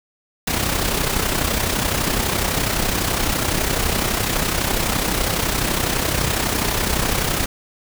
pink noise with amplitude modulation, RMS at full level -18 dBFS, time 0.47-7.46 s, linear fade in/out 5 ms, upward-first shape sine, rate 31.9 Hz, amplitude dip 55%, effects none

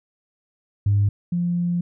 sine tone pair in turn, 101.6 / 174.34 Hz, G#2 / F3, -38 / -3 cents, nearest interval major sixth, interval 935 cents, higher second, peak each -14 / -19 dBFS, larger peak first, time 0.86-1.09 / 1.32-1.81 s, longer second, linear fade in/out 5 ms, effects tanh soft clip ceiling -11 dBFS

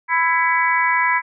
harmonic tone with a mistuned harmonic, 331.6 Hz, E4, 10 cents sharp, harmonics 3 / 4 / 5 / 6 / 7, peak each -18 / -28 / -22 / -20 / -24 dBFS, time 0.08-1.22 s, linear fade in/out 50 ms, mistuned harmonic 7, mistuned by -42 cents, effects none

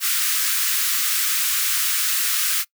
white high-pass noise, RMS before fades -21 dBFS, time 0-2.65 s, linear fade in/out 50 ms, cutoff 1200 Hz, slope 48 dB/octave, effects noise-tail reverb RT60 0.1 s tail -22 dB re dry

